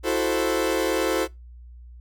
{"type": "chord", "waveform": "40% pulse", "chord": "F# half-diminished seventh", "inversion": "third", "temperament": "equal", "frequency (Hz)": [329.6, 370, 440, 523.3], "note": ["E4", "F#4", "A4", "C5"], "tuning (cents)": [0, 0, 0, 0], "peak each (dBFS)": -26, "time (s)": [0.03, 1.28], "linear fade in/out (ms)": 50, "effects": ["noise-tail reverb RT60 0.2 s tail -22 dB re dry", "added 60 Hz sine -41 dBFS peak until 2 s"]}